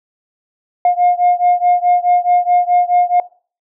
sine beating tone pair, 710 / 714.7 Hz, F5 / F5, +28 / +40 cents, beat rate 4.7 Hz, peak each -11 / -13 dBFS, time 0.85-3.2 s, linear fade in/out 2 ms, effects noise-tail reverb RT60 0.4 s tail -20 dB re dry + tanh soft clip ceiling -5 dBFS

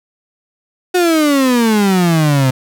35% pulse exponential sweep, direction down, 367.8 to 127.7 Hz, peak -8 dBFS, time 0.94-2.51 s, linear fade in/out 10 ms, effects none

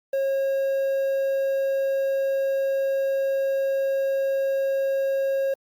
triangle tone with quantisation, 543 Hz, C#5, 36 cents flat, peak -19 dBFS, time 0.13-5.54 s, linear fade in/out 5 ms, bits 8, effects Opus 48 kbps

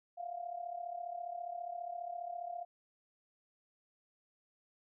sine tone with amplitude modulation, 698.5 Hz, F5, in tune, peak -36 dBFS, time 0.17-2.65 s, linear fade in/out 20 ms, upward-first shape sine, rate 34.8 Hz, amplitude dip 75%, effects none

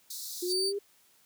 pink high-pass noise, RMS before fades -40 dBFS, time 0.1-0.53 s, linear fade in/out 5 ms, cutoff 3800 Hz, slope 96 dB/octave
sine exponential sweep, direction up, 352.2 to 408.6 Hz, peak -30 dBFS, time 0.42-0.79 s, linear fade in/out 10 ms
35% pulse tone, 4606 Hz, D8, 34 cents flat, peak -27 dBFS, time 0.47-0.73 s, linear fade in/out 50 ms
effects white hiss -64 dBFS RMS until 1.25 s + high-pass 100 Hz 12 dB/octave

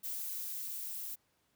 violet noise with level ramp, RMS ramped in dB -39 to -42 dBFS, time 0.03-1.16 s, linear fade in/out 20 ms, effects pink hiss -75 dBFS RMS until 1.55 s + high-pass 80 Hz 12 dB/octave

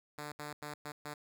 5% pulse tone bursts at uneven times, 148.3 Hz, D3, 17 cents sharp, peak -30 dBFS, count 5, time 0.18-0.32 / 0.39-0.53 / 0.62-0.74 / 0.85-0.92 / 1.05-1.14 s, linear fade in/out 5 ms, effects none

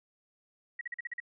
sine tone bursts, 1913 Hz, A#6, 44 cents sharp, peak -34 dBFS, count 7, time 0.79-1.202 s, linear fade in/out 5 ms, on 22 ms, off 43 ms, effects none

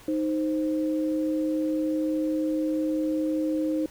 sine tone pair together, 311.1 / 523.2 Hz, D#4 / C5, 0 / 0 cents, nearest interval major sixth, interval 900 cents, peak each -24 / -31 dBFS, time 0.08-3.86 s, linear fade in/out 2 ms, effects pink hiss -51 dBFS RMS until 3.9 s

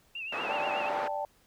sine tone with vibrato, 2669 Hz, E7, 21 cents sharp, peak -35 dBFS, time 0.15-0.89 s, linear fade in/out 5 ms, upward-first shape triangle, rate 8.3 Hz, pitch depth 110 cents each way
pink band-pass noise, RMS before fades -36 dBFS, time 0.32-1.08 s, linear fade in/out 5 ms, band 530 to 1500 Hz, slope 12 dB/octave
sine chord, D suspended fourth, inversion none, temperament equal, 587.3 / 784 / 880 Hz, D5 / G5 / A5, 0 / 0 / 0 cents, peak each -35 dBFS, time 0.49-1.25 s, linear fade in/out 2 ms
effects pink hiss -65 dBFS RMS until 1.46 s

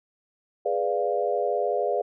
sine chord, G# diminished seventh, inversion none, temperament equal, 415.3 / 493.9 / 587.3 / 698.5 Hz, G#4 / B4 / D5 / F5, 0 / 0 / 0 / 0 cents, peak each -28 dBFS, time 0.65-2.02 s, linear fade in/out 10 ms, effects none

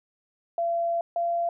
sine tone pair in turn, 680 / 685.1 Hz, F5 / F5, -46 / -33 cents, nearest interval unison, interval 13 cents, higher second, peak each -23 dBFS, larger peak neither, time 0.58-1.01 / 1.16-1.49 s, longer first, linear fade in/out 2 ms, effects none

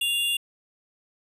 square tone pair together, 2798 / 3431 Hz, F7 / A7, +3 / -44 cents, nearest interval major third, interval 353 cents, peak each -24 / -31 dBFS, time 0.01-0.37 s, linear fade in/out 5 ms, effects resampled to 32000 Hz

